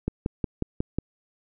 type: click train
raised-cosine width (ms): 3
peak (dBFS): -12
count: 6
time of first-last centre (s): 0.08-0.986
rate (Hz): 5.52
effects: none